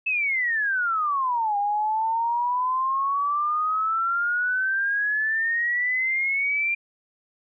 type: exponential two-way sweep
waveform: sine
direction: down then up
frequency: 2637 to 806 to 2388 Hz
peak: -21 dBFS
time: 0.06-6.75 s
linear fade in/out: 10 ms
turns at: 1.57 s
effects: none